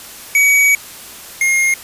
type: tone pair in turn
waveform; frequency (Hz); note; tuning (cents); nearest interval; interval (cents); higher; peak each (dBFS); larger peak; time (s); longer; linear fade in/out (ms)
square; 2264 / 2137; C#7 / C7; +36 / +36; minor second; 100; first; -9 / -12; first; 0.35-0.75 / 1.41-1.74; first; 2
effects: white hiss -34 dBFS RMS until 1.83 s + resampled to 32000 Hz